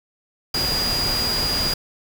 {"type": "tone in noise", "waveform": "sine", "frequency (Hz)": 4861, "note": "D#8", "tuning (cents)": -41, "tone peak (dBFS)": -21, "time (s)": [0.54, 1.74], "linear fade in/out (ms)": 5, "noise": "pink", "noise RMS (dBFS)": -26, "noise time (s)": [0.54, 1.74], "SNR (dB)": 2, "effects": []}